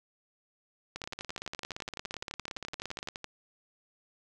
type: two click trains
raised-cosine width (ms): 0.2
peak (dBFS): -20 / -21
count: 38 / 27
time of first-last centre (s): 0.96-3.086 / 1.04-3.243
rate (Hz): 17.4 / 11.8
effects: none